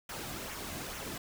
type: noise with flanger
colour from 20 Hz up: pink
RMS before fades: -41 dBFS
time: 0.09-1.18 s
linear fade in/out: 5 ms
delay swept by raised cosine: 0.22 to 2.22 ms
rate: 2.3 Hz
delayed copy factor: -0.5
effects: none